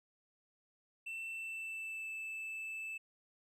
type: tone with pitch glide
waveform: triangle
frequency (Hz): 2677 to 2633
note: E7 to E7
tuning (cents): +26 to -3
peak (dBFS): -39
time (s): 1.06-2.98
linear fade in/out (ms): 10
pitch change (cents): -29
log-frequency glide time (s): 1.31-2.1
effects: none